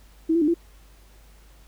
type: tone with pitch steps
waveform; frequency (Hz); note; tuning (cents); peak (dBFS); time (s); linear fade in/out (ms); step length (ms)
sine; 323.1 / 337.8 / 298 / 338.7; E4 / E4 / D4 / E4; -35 / +42 / +25 / +47; -17; 0.29-0.542; 10; 63
effects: added 50 Hz sine -49 dBFS peak until 1.67 s + pink hiss -57 dBFS RMS until 1.67 s